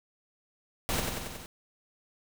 pink noise with echo, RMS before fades -30 dBFS, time 0.89-1 s, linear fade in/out 0 ms, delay 92 ms, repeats 5, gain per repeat -3 dB, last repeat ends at 1.46 s, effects none

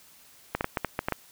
clicks, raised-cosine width 0.5 ms, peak -11 dBFS, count 8, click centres 0.55 / 0.609 / 0.644 / 0.772 / 0.847 / 0.991 / 1.085 / 1.123 s, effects white hiss -55 dBFS RMS until 1.31 s

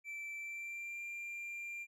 triangle tone with pitch glide, 2330 to 2382 Hz, D7 to D7, -14 to +24 cents, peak -40 dBFS, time 0.04-1.87 s, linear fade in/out 50 ms, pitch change +38 cents, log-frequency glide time 0.37-1.02 s, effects none

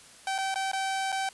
sawtooth tone with dropouts, 772 Hz, G5, 27 cents flat, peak -24 dBFS, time 0.27-1.29 s, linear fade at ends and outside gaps 2 ms, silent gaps 0.381-0.385 / 0.543-0.557 / 0.716-0.732 / 1.12-1.125 s, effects white hiss -52 dBFS RMS until 1.33 s + resampled to 24000 Hz

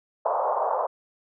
pink band-pass noise, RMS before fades -25 dBFS, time 0.25-0.87 s, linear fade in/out 10 ms, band 520 to 1100 Hz, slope 48 dB/octave, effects none

